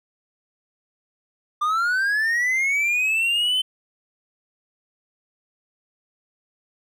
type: linear sweep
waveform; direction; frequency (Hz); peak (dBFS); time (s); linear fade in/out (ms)
triangle; up; 1183 to 3078; -17; 1.61-3.62; 10
effects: none